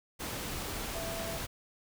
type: tone in noise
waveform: sine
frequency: 664 Hz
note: E5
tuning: 12 cents sharp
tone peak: -39 dBFS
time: 0.94-1.39 s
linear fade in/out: 20 ms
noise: pink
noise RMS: -38 dBFS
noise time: 0.19-1.47 s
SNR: -4 dB
effects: none